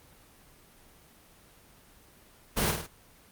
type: noise with echo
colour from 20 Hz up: pink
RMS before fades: -27 dBFS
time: 2.56-2.72 s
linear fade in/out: 20 ms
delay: 51 ms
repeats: 3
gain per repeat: -5 dB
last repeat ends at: 2.873 s
effects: pink hiss -57 dBFS RMS until 3.31 s + Opus 24 kbps